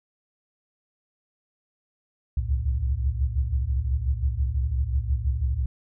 sine tone cluster, 64.8 / 70.6 / 77.5 / 111.9 Hz, C2 / C#2 / D#2 / A2, -16 / +32 / -6 / +30 cents, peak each -25 / -27 / -31 / -31 dBFS, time 2.37-5.66 s, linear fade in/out 5 ms, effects none

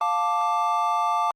triangle chord, D minor, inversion first, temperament just, 704.8 / 881 / 1174.7 Hz, F5 / A5 / D6, +16 / +2 / 0 cents, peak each -25 / -23 / -22 dBFS, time 0.01-1.31 s, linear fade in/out 2 ms, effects Opus 32 kbps

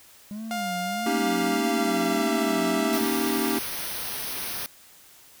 triangle tone with vibrato, 201.6 Hz, G3, 49 cents sharp, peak -30 dBFS, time 0.31-3.06 s, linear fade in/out 0 ms, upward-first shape sine, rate 1.6 Hz, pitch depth 180 cents each way
sawtooth tone with pitch glide, 705 to 661.6 Hz, F5 to E5, +16 to +6 cents, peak -24 dBFS, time 0.51-2.98 s, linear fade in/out 0 ms, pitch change -110 cents, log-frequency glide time 1.33-2.6 s
square chord, Eb dominant seventh, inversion second, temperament equal, 233.1 / 277.2 / 311.1 / 392 Hz, Bb3 / Db4 / Eb4 / G4, 0 / 0 / 0 / 0 cents, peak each -30 dBFS, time 1.06-3.59 s, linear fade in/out 5 ms
white band-stop noise, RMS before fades -32 dBFS, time 2.93-4.66 s, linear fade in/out 0 ms, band 6200 to 8700 Hz, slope 96 dB/octave
effects white hiss -52 dBFS RMS until 5.4 s

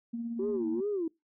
sine tone with tremolo, 233.1 Hz, A#3, in tune, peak -31 dBFS, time 0.13-0.81 s, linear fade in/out 10 ms, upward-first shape sine, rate 17 Hz, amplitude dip 35%
sine tone with vibrato, 365.6 Hz, F#4, 21 cents flat, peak -28 dBFS, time 0.39-1.08 s, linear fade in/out 5 ms, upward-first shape sine, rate 2.5 Hz, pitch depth 230 cents each way
effects noise-tail reverb RT60 0.2 s tail -24 dB re dry + tanh soft clip ceiling -23 dBFS

